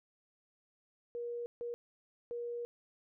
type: tone bursts at uneven times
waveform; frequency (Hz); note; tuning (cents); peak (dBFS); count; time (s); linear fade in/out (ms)
sine; 476; A#4; +36; -37; 3; 1.15-1.46 / 1.61-1.74 / 2.31-2.65; 0
effects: none